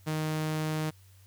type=tone; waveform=sawtooth; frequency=155.6 Hz; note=D#3; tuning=in tune; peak=-25 dBFS; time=0.06-0.91 s; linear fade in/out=20 ms; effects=added 95 Hz sine -54 dBFS peak until 1.26 s + white hiss -63 dBFS RMS until 1.26 s